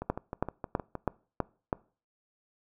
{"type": "two click trains", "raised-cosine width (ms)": 1, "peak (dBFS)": [-13, -21], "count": [6, 7], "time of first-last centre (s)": [[0.1, 1.729], [0.02, 0.953]], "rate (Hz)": [3.07, 6.43], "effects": ["noise-tail reverb RT60 0.4 s tail -23 dB re dry"]}